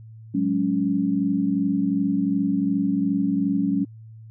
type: chord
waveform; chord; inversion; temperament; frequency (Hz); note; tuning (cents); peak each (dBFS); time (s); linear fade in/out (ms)
sine; F# suspended second; none; equal with one note detuned; 185 / 207.7 / 279.3; F#3 / G#3 / C#4; 0 / 0 / +13; -25 / -25 / -22; 0.34-3.85; 10
effects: added 111 Hz sine -40 dBFS peak until 4.3 s